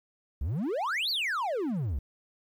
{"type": "exponential two-way sweep", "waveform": "triangle", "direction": "up then down", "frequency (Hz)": [59.3, 4699, 59.3], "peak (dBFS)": -26, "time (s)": [0.41, 1.99], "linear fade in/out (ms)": 5, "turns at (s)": 1.1, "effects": ["11-bit"]}